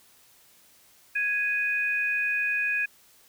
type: tone pair together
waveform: sine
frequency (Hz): 1661.2 / 2489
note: G#6 / D#7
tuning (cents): 0 / 0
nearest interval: perfect fifth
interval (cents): 700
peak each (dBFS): -27 / -26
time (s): 1.15-2.86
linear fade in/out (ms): 10
effects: white hiss -58 dBFS RMS until 3.28 s